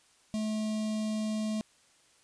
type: tone with notch filter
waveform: square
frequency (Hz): 215.9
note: A3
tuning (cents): -33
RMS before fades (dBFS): -32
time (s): 0.34-1.61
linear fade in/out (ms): 0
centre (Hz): 1500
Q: 0.67
effects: white hiss -64 dBFS RMS until 2.23 s + resampled to 22050 Hz